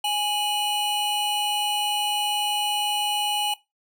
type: tone pair together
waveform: square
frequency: 830.6 / 2946 Hz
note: G#5 / F#7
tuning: 0 / -8 cents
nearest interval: octave + minor seventh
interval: 2192 cents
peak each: -26 dBFS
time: 0.04-3.54 s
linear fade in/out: 5 ms
effects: noise-tail reverb RT60 0.2 s tail -18 dB re dry